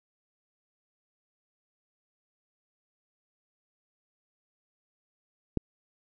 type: click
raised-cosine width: 3 ms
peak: -13 dBFS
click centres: 5.573 s
effects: none